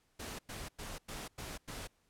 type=noise bursts; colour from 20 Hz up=pink; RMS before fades=-44 dBFS; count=6; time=0.19-1.875 s; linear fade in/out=10 ms; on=200 ms; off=97 ms; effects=pink hiss -74 dBFS RMS until 2.09 s + low-pass 12000 Hz 12 dB/octave